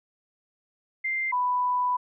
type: tone pair in turn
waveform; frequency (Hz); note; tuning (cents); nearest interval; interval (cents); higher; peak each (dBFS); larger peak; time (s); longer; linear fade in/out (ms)
sine; 2093 / 991.8; C7 / B5; 0 / +7; octave + minor second; 1293; first; -25 / -22; second; 1.04-1.32 / 1.32-1.97; second; 10
effects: none